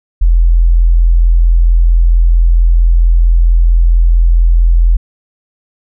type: tone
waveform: sine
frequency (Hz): 42.23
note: E1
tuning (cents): +43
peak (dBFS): -4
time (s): 0.21-4.97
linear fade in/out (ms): 10
effects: none